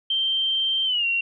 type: tone with pitch glide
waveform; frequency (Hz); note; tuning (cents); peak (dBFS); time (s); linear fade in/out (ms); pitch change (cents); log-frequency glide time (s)
sine; 3139 to 2748; G7 to F7; +2 to -29; -20; 0.1-1.21; 5; -231; 0.85-1.06
effects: none